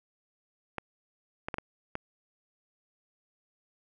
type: clicks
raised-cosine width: 0.5 ms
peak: -18 dBFS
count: 5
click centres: 0.783 / 1.485 / 1.542 / 1.584 / 1.954 s
effects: none